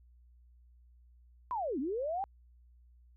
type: linear two-way sweep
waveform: sine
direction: down then up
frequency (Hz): 1035 to 242.8 to 811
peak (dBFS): -32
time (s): 1.51-2.24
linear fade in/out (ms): 0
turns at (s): 1.79
effects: added 60 Hz sine -58 dBFS peak until 3.16 s